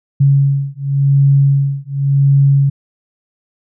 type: beating tone pair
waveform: sine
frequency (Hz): 138.59 / 139.5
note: C#3 / C#3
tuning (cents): 0 / +11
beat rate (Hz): 0.91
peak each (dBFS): -12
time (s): 0.2-2.7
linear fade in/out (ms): 10
effects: none